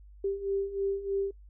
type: beating tone pair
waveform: sine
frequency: 392 / 395.2 Hz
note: G4 / G4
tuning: 0 / +14 cents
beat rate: 3.2 Hz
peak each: -34 / -30 dBFS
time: 0.24-1.31 s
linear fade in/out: 5 ms
effects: noise-tail reverb RT60 0.1 s tail -22 dB re dry + added 50 Hz sine -49 dBFS peak until 1.49 s